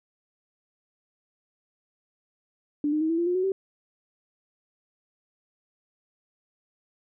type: tone with pitch steps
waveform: sine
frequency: 293.7 / 305.3 / 317.3 / 329.9 / 342.9 / 356.4 / 370.5 / 385.1 Hz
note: D4 / D#4 / D#4 / E4 / F4 / F4 / F#4 / G4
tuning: 0 / -33 / +34 / +1 / -32 / +35 / +2 / -31 cents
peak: -22 dBFS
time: 2.84-3.52 s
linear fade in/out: 2 ms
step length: 85 ms
effects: none